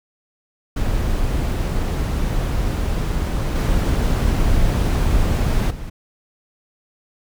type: noise with level steps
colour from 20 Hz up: brown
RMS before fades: -20 / -17 / -30 dBFS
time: 0.76-5.9 s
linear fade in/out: 10 ms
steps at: 3.55 / 5.7 s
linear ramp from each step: 10 ms
effects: none